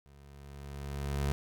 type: tone with level ramp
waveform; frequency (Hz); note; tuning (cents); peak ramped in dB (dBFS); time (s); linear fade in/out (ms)
25% pulse; 70.2; C#2; +22; -52 to -24; 0.06-1.32; 0
effects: none